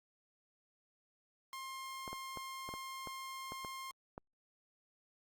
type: tone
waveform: sawtooth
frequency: 1062 Hz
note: C6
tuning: 25 cents sharp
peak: -40 dBFS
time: 1.53-3.91 s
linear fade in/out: 0 ms
type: clicks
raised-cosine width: 1 ms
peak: -31 dBFS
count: 9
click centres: 2.078 / 2.13 / 2.373 / 2.69 / 2.739 / 3.073 / 3.521 / 3.648 / 4.179 s
effects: Opus 48 kbps